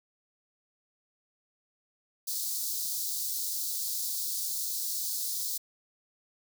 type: high-pass noise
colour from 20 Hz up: white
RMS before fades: -33 dBFS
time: 2.27-5.58 s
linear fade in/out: 10 ms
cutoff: 4000 Hz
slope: 48 dB/octave
effects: none